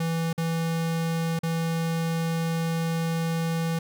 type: tone with dropouts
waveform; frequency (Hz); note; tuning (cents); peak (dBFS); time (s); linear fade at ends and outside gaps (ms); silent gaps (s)
square; 164.81; E3; 0; -25; 0-3.79; 5; 0.33-0.378 / 1.391-1.432
effects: none